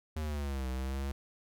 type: linear two-way sweep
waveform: square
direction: down then up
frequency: 78.8 to 64 to 69.5 Hz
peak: -34 dBFS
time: 0.16-1.12 s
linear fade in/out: 5 ms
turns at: 0.69 s
effects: none